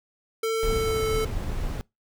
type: tone with pitch glide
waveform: square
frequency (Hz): 447.7 to 438.7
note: A4 to A4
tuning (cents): +30 to -5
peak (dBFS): -24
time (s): 0.43-1.25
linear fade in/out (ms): 5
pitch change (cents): -35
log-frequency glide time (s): 0.62-1.06
type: noise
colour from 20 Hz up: brown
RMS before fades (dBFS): -29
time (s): 0.63-1.81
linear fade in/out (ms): 0
effects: noise-tail reverb RT60 0.2 s tail -24 dB re dry